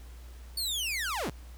sawtooth linear sweep, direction down, 4513 to 92.3 Hz, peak -27 dBFS, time 0.57-1.3 s, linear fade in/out 5 ms, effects added 60 Hz sine -44 dBFS peak until 1.57 s + pink hiss -57 dBFS RMS until 1.57 s

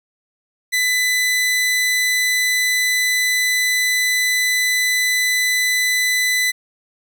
sawtooth tone, 2000 Hz, B6, 21 cents sharp, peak -12 dBFS, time 0.72-6.52 s, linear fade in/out 20 ms, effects none

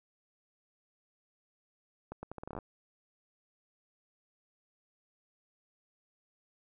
accelerating click train, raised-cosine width 1 ms, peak -27 dBFS, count 12, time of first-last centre 2.12-2.587 s, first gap 110 ms, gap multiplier 0.78, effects none

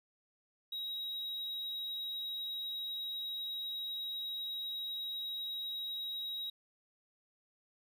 triangle tone, 3822 Hz, A#7, 43 cents sharp, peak -36 dBFS, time 0.72-6.5 s, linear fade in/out 5 ms, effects none

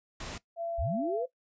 pink noise, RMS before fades -40 dBFS, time 0.2-0.38 s, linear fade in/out 5 ms
sine tone, 675 Hz, E5, 41 cents sharp, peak -32 dBFS, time 0.56-1.26 s, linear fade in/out 50 ms
sine linear sweep, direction up, 38.89 to 523.3 Hz, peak -30 dBFS, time 0.78-1.26 s, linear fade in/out 10 ms
effects noise-tail reverb RT60 0.1 s tail -17 dB re dry + resampled to 16000 Hz

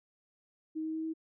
sine tone with pitch steps, 315 / 317 / 319 / 321.1 Hz, D#4 / D#4 / D#4 / E4, +21 / +32 / +43 / -45 cents, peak -33 dBFS, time 0.75-1.138 s, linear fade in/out 20 ms, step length 97 ms, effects none

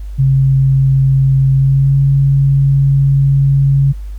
sine tone with pitch glide, 134.8 to 138.03 Hz, C#3 to C#3, -48 to -7 cents, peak -7 dBFS, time 0.18-3.93 s, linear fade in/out 20 ms, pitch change +41 cents, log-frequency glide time 1.56-1.98 s, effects added 50 Hz sine -22 dBFS peak until 4.18 s + pink hiss -50 dBFS RMS until 4.18 s

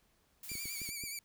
blue noise, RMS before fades -48 dBFS, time 0.43-0.9 s, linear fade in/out 2 ms
10% pulse tone with vibrato, 2300 Hz, D7, 37 cents flat, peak -31 dBFS, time 0.49-1.19 s, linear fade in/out 2 ms, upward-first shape sine, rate 9.5 Hz, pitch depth 63 cents each way
clicks, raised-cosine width 3 ms, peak -36 dBFS, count 6, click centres 0.517 / 0.554 / 0.656 / 0.817 / 0.89 / 1.038 s
effects pink hiss -72 dBFS RMS until 1.24 s

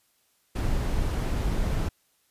brown noise, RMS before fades -26 dBFS, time 0.55-1.89 s, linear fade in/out 10 ms, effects white hiss -68 dBFS RMS until 2.3 s + resampled to 32000 Hz

